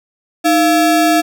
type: ring-modulated tone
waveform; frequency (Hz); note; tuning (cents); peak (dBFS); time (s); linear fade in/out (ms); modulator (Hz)
square; 503; B4; +32; -7; 0.44-1.22; 20; 191
effects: none